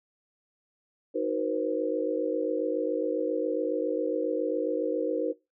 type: chord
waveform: sine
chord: C half-diminished seventh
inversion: first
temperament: equal with one note detuned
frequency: 311.1 / 370 / 476 / 523.3 Hz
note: Eb4 / Gb4 / Bb4 / C5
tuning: 0 / 0 / +36 / 0 cents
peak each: -32 / -33 / -30 / -32 dBFS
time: 1.14-5.33 s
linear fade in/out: 20 ms
effects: noise-tail reverb RT60 0.2 s tail -18 dB re dry